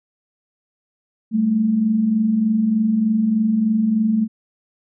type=tone pair together; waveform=sine; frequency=196.7 / 220 Hz; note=G3 / A3; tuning=+6 / 0 cents; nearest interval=major second; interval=194 cents; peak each=-24 / -15 dBFS; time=1.31-4.28 s; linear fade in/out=50 ms; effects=none